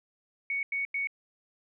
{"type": "tone bursts", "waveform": "sine", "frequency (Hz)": 2227, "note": "C#7", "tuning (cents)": 7, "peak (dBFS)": -28, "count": 3, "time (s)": [0.5, 1.072], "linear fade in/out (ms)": 2, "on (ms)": 130, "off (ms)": 91, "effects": []}